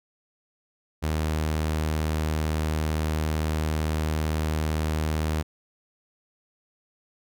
sawtooth tone, 77.78 Hz, D#2, in tune, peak -20 dBFS, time 1.02-5.43 s, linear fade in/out 20 ms, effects none

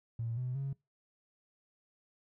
triangle tone with pitch steps, 115.4 / 125.84 / 137.23 Hz, A#2 / B2 / C#3, -17 / +33 / -17 cents, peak -30 dBFS, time 0.19-0.73 s, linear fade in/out 5 ms, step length 180 ms, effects noise-tail reverb RT60 0.2 s tail -25 dB re dry + tanh soft clip ceiling -31 dBFS

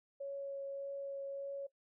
sine tone with vibrato, 554.4 Hz, C#5, in tune, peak -39 dBFS, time 0.2-1.67 s, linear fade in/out 10 ms, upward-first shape triangle, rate 1.7 Hz, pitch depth 9 cents each way, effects noise-tail reverb RT60 0.1 s tail -18 dB re dry

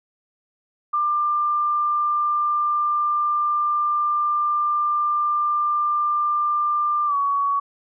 sine tone with pitch glide, 1192 to 1125.1 Hz, D6 to C#6, +25 to +25 cents, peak -18 dBFS, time 0.93-7.6 s, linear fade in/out 10 ms, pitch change -100 cents, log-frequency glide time 7.06-7.16 s, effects none

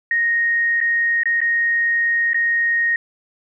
sine tone with dropouts, 1864.7 Hz, A#6, in tune, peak -15 dBFS, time 0.11-2.96 s, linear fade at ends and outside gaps 2 ms, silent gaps 0.804-0.812 / 1.234-1.256 / 1.405-1.415 / 2.333-2.344 s, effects none

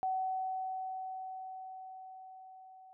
sine tone with level ramp, 754 Hz, F#5, 32 cents sharp, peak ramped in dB -30 to -53 dBFS, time 0.03-2.93 s, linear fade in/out 0 ms, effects none

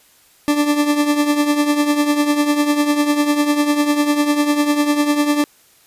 40% pulse tone with tremolo, 293.7 Hz, D4, in tune, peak -10 dBFS, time 0.48-5.44 s, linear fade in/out 0 ms, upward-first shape triangle, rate 10 Hz, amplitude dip 70%, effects white hiss -52 dBFS RMS until 5.86 s + resampled to 32000 Hz

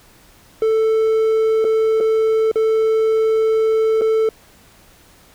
triangle tone with dropouts, 441.7 Hz, A4, 7 cents sharp, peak -11 dBFS, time 0.62-4.29 s, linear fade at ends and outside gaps 2 ms, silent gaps 1.644-1.649 / 2.003-2.007 / 2.515-2.557 / 4.012-4.017 s, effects pink hiss -49 dBFS RMS until 5.34 s

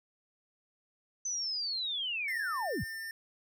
sine linear sweep, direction down, 6150 to 50.4 Hz, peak -32 dBFS, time 1.25-2.84 s, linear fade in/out 5 ms
square tone, 1799 Hz, A6, 38 cents sharp, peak -39 dBFS, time 2.28-3.11 s, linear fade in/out 2 ms
effects none

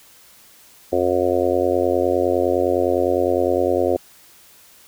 harmonic tone, 89.8 Hz, F2, 49 cents sharp, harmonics 1 / 3 / 4 / 5 / 6 / 7 / 8, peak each -32 / -26 / -21 / -23 / -21 / -25 / -27 dBFS, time 0.92-3.97 s, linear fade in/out 10 ms, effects white hiss -49 dBFS RMS until 4.87 s

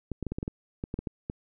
clicks, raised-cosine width 3 ms, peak -19 dBFS, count 12, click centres 0.117 / 0.227 / 0.267 / 0.32 / 0.385 / 0.429 / 0.479 / 0.839 / 0.941 / 0.99 / 1.072 / 1.299 s, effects none

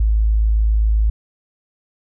sine tone, 53.8 Hz, A1, 38 cents flat, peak -12 dBFS, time 0-1.1 s, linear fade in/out 5 ms, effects none

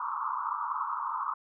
pink band-pass noise, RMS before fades -33 dBFS, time 0-1.34 s, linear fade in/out 5 ms, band 920 to 1300 Hz, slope 96 dB/octave, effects none

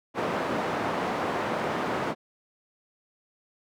white band-pass noise, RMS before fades -29 dBFS, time 0.14-2.15 s, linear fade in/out 50 ms, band 160 to 1000 Hz, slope 12 dB/octave, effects none

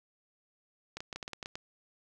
clicks, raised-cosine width 0.2 ms, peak -22 dBFS, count 10, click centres 0.97 / 1.005 / 1.128 / 1.16 / 1.228 / 1.279 / 1.333 / 1.428 / 1.459 / 1.555 s, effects none

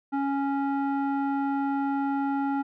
square tone with low-pass filter, 277.2 Hz, C#4, in tune, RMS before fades -27 dBFS, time 0.12-2.63 s, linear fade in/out 20 ms, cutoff 1100 Hz, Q 2.7, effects none

